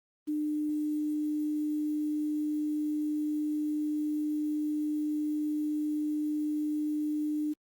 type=tone with quantisation; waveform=sine; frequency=301.3 Hz; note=D4; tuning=44 cents sharp; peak=-28 dBFS; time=0.27-7.54 s; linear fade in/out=20 ms; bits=9; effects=Opus 24 kbps